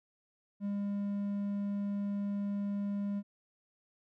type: tone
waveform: triangle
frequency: 201.9 Hz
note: G#3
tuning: 49 cents flat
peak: -30 dBFS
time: 0.6-3.23 s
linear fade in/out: 50 ms
effects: none